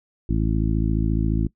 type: harmonic tone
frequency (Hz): 54.4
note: A1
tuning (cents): -19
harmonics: 1 / 2 / 3 / 4 / 5 / 6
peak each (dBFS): -22 / -25 / -27 / -28 / -29 / -30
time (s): 0.29-1.47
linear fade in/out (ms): 5
effects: noise-tail reverb RT60 0.1 s tail -21 dB re dry